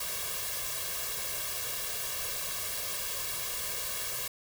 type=noise with comb filter; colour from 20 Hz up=white; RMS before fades=-35 dBFS; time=0-4.28 s; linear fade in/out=5 ms; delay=1.8 ms; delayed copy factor=+1; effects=none